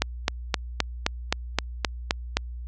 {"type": "click train", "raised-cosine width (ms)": 0.2, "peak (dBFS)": -3, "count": 10, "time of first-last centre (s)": [0.02, 2.37], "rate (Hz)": 3.83, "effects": ["added 60 Hz sine -33 dBFS peak until 2.67 s", "low-pass 7000 Hz 12 dB/octave"]}